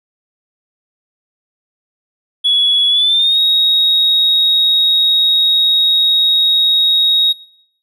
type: tone with pitch glide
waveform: triangle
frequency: 3379 to 3771 Hz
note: G#7 to A#7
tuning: +29 to +19 cents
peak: -6 dBFS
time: 2.44-7.33 s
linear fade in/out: 20 ms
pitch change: +190 cents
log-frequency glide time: 2.89-3.39 s
effects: noise-tail reverb RT60 0.7 s tail -23 dB re dry + tanh soft clip ceiling -7 dBFS